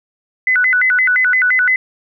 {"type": "tone with vibrato", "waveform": "sine", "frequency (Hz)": 1733, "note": "A6", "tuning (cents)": -27, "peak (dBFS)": -10, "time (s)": [0.47, 1.76], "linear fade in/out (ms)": 2, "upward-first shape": "square", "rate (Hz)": 5.8, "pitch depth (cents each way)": 270, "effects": []}